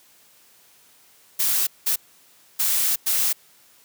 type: noise bursts at uneven times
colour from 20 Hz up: blue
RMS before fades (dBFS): -21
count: 4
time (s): 1.39-1.67 / 1.86-1.96 / 2.59-2.96 / 3.06-3.33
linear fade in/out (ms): 10
effects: white hiss -55 dBFS RMS until 3.84 s + high-pass 100 Hz 12 dB/octave